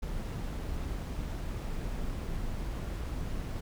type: noise with amplitude modulation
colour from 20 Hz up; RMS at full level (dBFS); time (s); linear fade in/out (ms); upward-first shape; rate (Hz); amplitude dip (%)
brown; -34; 0.02-3.61; 10; sine; 194; 30
effects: none